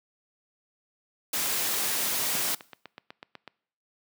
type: noise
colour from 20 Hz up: white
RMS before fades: -28 dBFS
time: 1.33-2.55 s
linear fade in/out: 5 ms
type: click train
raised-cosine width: 0.3 ms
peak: -25 dBFS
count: 15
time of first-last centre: 1.74-3.477 s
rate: 8.06 Hz
type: noise with exponential decay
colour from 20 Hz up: brown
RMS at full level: -35 dBFS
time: 2.35-2.47 s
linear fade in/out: 1 ms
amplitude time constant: 24 ms
effects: noise-tail reverb RT60 0.6 s tail -23 dB re dry + high-pass 150 Hz 12 dB/octave